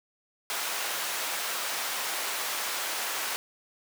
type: high-pass noise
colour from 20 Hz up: pink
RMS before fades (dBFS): -32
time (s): 0.5-3.36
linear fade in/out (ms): 0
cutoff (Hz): 820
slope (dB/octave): 12
effects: none